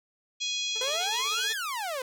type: harmonic tone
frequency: 830.6 Hz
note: G#5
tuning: in tune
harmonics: 3 / 4 / 5 / 6 / 7 / 8 / 9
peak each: -37 / -31 / -36 / -43 / -38 / -41 / -46 dBFS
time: 0.4-1.54 s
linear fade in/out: 20 ms
type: tone with tremolo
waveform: sawtooth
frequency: 440 Hz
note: A4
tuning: in tune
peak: -37 dBFS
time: 0.75-1.53 s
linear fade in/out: 10 ms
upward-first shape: sine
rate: 16 Hz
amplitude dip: 80%
type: exponential two-way sweep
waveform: sawtooth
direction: up then down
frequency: 493.9 to 1821 to 493.9 Hz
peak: -27 dBFS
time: 0.81-2.02 s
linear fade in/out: 2 ms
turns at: 1.52 s
effects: none